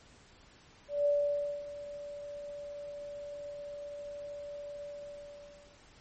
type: tone with ADSR envelope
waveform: sine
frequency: 579 Hz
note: D5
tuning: 25 cents flat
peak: -24 dBFS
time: 0.88-5.79 s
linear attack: 180 ms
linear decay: 560 ms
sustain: -16 dB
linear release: 950 ms
effects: pink hiss -59 dBFS RMS until 6 s + MP3 32 kbps